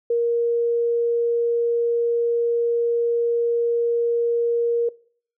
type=tone; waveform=sine; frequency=470 Hz; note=A#4; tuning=14 cents sharp; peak=-17 dBFS; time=0.1-4.89 s; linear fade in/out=5 ms; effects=noise-tail reverb RT60 0.5 s tail -22 dB re dry